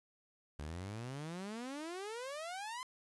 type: exponential sweep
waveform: sawtooth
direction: up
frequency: 70.4 to 1046.5 Hz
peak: -38 dBFS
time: 0.59-2.83 s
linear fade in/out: 0 ms
effects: resampled to 24000 Hz + 11-bit